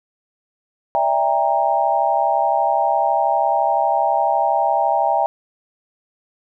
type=chord; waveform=sine; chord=E half-diminished seventh; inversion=third; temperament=equal with one note detuned; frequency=587.3 / 659.3 / 798.6 / 932.3 Hz; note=D5 / E5 / G5 / Bb5; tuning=0 / 0 / +32 / 0 cents; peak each=-24 / -20 / -18 / -21 dBFS; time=0.95-5.26 s; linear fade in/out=0 ms; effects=none